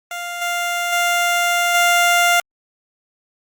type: tone with level steps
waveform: 15% pulse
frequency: 698.5 Hz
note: F5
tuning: in tune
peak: -19 / -13 / -9 / -6 dBFS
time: 0.11-2.4 s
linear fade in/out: 2 ms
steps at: 0.41 / 0.92 / 1.74 s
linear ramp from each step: 10 ms
effects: Opus 48 kbps